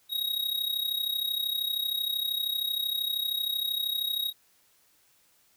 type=tone with amplitude modulation; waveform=square; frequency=3790 Hz; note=A#7; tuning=28 cents sharp; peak=-25 dBFS; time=0.09-4.33 s; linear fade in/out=50 ms; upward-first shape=sine; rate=32.9 Hz; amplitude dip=75%; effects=white hiss -65 dBFS RMS until 5.56 s